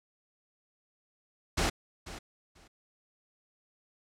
pink noise with echo, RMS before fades -28 dBFS, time 1.57-1.7 s, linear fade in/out 10 ms, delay 490 ms, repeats 2, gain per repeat -15 dB, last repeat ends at 2.68 s, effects low-pass 8000 Hz 12 dB/octave

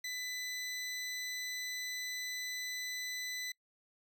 20% pulse tone, 2000 Hz, B6, 21 cents sharp, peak -33 dBFS, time 0.04-3.52 s, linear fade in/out 5 ms, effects noise-tail reverb RT60 0.1 s tail -25 dB re dry

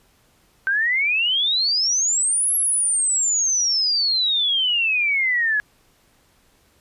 sine exponential two-way sweep, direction up then down, 1533 to 11340 to 1669 Hz, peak -17 dBFS, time 0.67-5.6 s, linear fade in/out 0 ms, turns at 2.55 s, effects pink hiss -59 dBFS RMS until 6.8 s + resampled to 32000 Hz

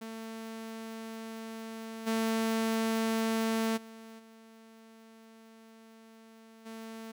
sawtooth tone with level steps, 223.9 Hz, A3, 30 cents sharp, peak -36 / -24 / -43 / -49 / -38 dBFS, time 0.01-7.12 s, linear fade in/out 10 ms, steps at 2.06 / 3.76 / 4.18 / 6.65 s, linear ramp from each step 20 ms, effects none

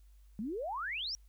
sine exponential sweep, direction up, 195.5 to 5800 Hz, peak -35 dBFS, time 0.39-1.15 s, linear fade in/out 0 ms, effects added 50 Hz sine -56 dBFS peak until 1.28 s + white hiss -75 dBFS RMS until 1.28 s

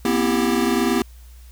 square chord, C major seventh, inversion third, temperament equal with one note detuned, 241 / 261.6 / 329.6 / 392 Hz, B3 / C4 / E4 / G4, -42 / 0 / 0 / 0 cents, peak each -22 / -25 / -24 / -24 dBFS, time 0.05-1.02 s, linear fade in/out 2 ms, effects added 60 Hz sine -40 dBFS peak until 1.51 s + white hiss -54 dBFS RMS until 1.51 s

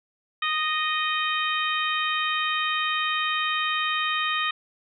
harmonic tone, 620 Hz, D#5, 6 cents flat, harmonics 2 / 3 / 4 / 5 / 6, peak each -27 / -29 / -30 / -31 / -32 dBFS, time 0.42-4.51 s, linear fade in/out 5 ms, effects none

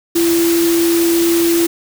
sine tone in noise, 337.6 Hz, E4, 41 cents sharp, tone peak -11 dBFS, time 0.15-1.67 s, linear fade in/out 10 ms, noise white, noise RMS -21 dBFS, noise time 0.15-1.67 s, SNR +7 dB, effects none

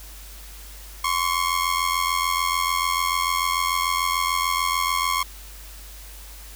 sawtooth ring-modulated tone, 1084 Hz, C#6, 39 cents flat, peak -14 dBFS, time 1.04-5.23 s, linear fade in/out 5 ms, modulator 43.4 Hz, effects added 50 Hz sine -40 dBFS peak until 6.55 s + white hiss -44 dBFS RMS until 6.55 s

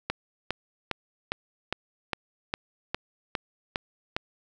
click train, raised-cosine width 0.3 ms, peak -11 dBFS, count 11, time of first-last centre 0.1-4.165 s, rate 2.46 Hz, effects none

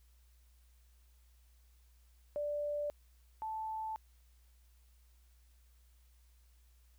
sine tone pair in turn, 587.3 / 877.2 Hz, D5 / A5, 0 / -6 cents, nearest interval perfect fifth, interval 694 cents, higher second, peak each -34 / -37 dBFS, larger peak first, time 2.36-2.9 / 3.42-3.96 s, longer neither, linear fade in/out 0 ms, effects added 60 Hz sine -62 dBFS peak until 6.98 s + white hiss -74 dBFS RMS until 6.98 s

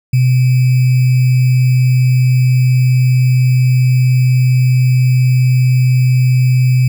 sine tone with sample-and-hold, 127.2 Hz, C3, 48 cents flat, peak -7 dBFS, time 0.13-6.88 s, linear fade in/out 5 ms, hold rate 2450 Hz, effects none

